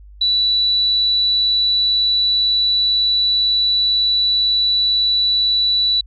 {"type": "tone", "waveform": "sine", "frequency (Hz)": 3951, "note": "B7", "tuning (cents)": 0, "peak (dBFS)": -13, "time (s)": [0.21, 6.01], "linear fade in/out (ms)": 5, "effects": ["added 50 Hz sine -38 dBFS peak until 6.06 s"]}